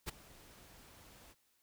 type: noise with ADSR envelope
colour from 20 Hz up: pink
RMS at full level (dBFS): -38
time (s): 0.06-1.35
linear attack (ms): 29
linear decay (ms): 11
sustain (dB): -21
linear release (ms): 40
effects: white hiss -75 dBFS RMS until 1.62 s